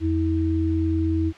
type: tone pair together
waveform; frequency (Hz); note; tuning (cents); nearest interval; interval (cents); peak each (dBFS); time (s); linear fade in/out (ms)
sine; 85.42 / 322.5; F2 / E4; -38 / -38; octave + major seventh; 2300; -22; 0-1.33; 50
effects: white hiss -46 dBFS RMS until 1.37 s + low-pass 3000 Hz 12 dB/octave